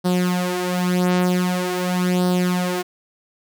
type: tone with flanger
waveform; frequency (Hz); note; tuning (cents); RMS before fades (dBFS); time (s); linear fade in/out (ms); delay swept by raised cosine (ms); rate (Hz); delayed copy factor
sawtooth; 180.4; F#3; -44; -20; 0.04-2.83; 20; 0.21 to 5.51; 0.45; +0.7
effects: none